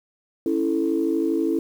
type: chord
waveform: sine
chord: A major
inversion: first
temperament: equal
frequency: 277.2 / 329.6 / 440 Hz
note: C#4 / E4 / A4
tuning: 0 / 0 / 0 cents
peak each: -25 / -21 / -26 dBFS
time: 0.46-1.59 s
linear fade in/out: 2 ms
effects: tanh soft clip ceiling -10 dBFS + 8-bit